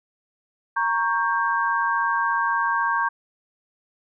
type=chord; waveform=sine; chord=G diminished; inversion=first; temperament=equal with one note detuned; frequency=932.3 / 1108.7 / 1585.3 Hz; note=Bb5 / Db6 / G6; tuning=0 / 0 / +19 cents; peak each=-24 dBFS; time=0.76-3.09 s; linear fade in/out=10 ms; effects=none